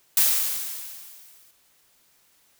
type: noise with exponential decay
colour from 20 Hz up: blue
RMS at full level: -17 dBFS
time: 0.17-1.51 s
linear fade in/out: 2 ms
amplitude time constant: 290 ms
effects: white hiss -62 dBFS RMS until 2.59 s